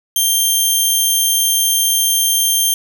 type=tone; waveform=10% pulse; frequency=3171 Hz; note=G7; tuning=19 cents sharp; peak=-4 dBFS; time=0.16-2.74 s; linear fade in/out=2 ms; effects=none